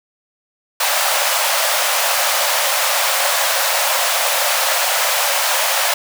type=high-pass noise; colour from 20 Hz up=pink; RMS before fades=-17 dBFS; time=0.8-5.94 s; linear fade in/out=5 ms; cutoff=530 Hz; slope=96 dB/octave; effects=none